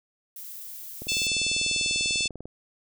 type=noise; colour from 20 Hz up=violet; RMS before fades=-40 dBFS; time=0.36-1.27 s; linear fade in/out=2 ms
type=click train; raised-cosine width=2 ms; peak=-25 dBFS; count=30; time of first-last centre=1.02-2.456 s; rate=20.2 Hz
type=harmonic tone; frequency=880 Hz; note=A5; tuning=in tune; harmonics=3 / 4 / 5 / 6 / 7 / 8 / 9 / 10; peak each=-28 / -30 / -32 / -34 / -35 / -36 / -37 / -38 dBFS; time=1.08-2.28 s; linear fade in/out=10 ms
effects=none